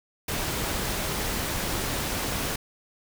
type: noise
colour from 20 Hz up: pink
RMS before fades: -29 dBFS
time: 0.28-2.56 s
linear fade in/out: 5 ms
effects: none